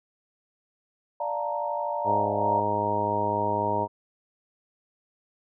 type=chord; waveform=sine; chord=Bb major seventh; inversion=first; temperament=equal; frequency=587.3 / 698.5 / 880 / 932.3 Hz; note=D5 / F5 / A5 / Bb5; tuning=0 / 0 / 0 / 0 cents; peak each=-31 / -34 / -35 / -30 dBFS; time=1.2-2.6 s; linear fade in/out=5 ms
type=harmonic tone; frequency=103.83 Hz; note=G#2; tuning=in tune; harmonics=1 / 2 / 3 / 4 / 5 / 6 / 7 / 8 / 9; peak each=-35 / -36 / -36 / -33 / -34 / -31 / -37 / -37 / -26 dBFS; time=2.04-3.88 s; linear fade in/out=50 ms
effects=none